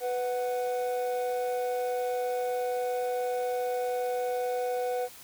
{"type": "tone pair together", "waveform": "triangle", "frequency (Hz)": [496.4, 739.3], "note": ["B4", "F#5"], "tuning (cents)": [9, -2], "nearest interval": "perfect fifth", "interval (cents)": 689, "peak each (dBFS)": [-27, -31], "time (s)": [0, 5.09], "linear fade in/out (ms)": 50, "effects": ["white hiss -49 dBFS RMS until 5.23 s"]}